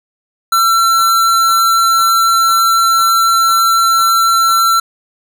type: tone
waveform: square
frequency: 1349 Hz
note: E6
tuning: 40 cents sharp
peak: -9 dBFS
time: 0.52-4.8 s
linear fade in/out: 5 ms
effects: none